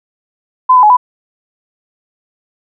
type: tone with pitch steps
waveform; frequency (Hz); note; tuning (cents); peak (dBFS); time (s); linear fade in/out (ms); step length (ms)
sine; 1018 / 1003 / 845 / 994; C6 / B5 / G#5 / B5; -48 / +26 / +30 / +11; -3; 0.69-0.97; 10; 70
effects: none